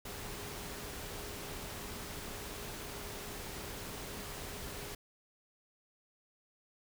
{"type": "tone in noise", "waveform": "sine", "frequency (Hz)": 410.7, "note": "G#4", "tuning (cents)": -19, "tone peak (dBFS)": -53, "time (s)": [0.05, 4.95], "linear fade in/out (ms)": 5, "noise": "pink", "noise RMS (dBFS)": -44, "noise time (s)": [0.05, 4.95], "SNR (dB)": -12, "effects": []}